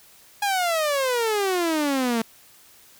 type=exponential sweep; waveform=sawtooth; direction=down; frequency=830.6 to 222.2 Hz; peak=-17 dBFS; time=0.42-2.22 s; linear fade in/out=5 ms; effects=white hiss -52 dBFS RMS until 2.99 s